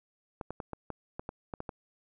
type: clicks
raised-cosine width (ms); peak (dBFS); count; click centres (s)
1; -23; 10; 0.412 / 0.506 / 0.602 / 0.733 / 0.903 / 1.195 / 1.291 / 1.538 / 1.604 / 1.692
effects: none